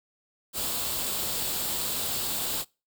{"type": "noise with comb filter", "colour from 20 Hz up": "white", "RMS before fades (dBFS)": -30, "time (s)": [0.53, 2.65], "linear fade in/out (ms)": 50, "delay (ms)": 0.25, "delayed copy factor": 0.5, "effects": ["noise-tail reverb RT60 0.3 s tail -25 dB re dry"]}